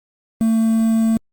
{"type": "tone with quantisation", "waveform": "triangle", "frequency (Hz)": 224.3, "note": "A3", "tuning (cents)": 34, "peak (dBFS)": -11, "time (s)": [0.41, 1.17], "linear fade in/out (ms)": 0, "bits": 6, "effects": ["Opus 32 kbps"]}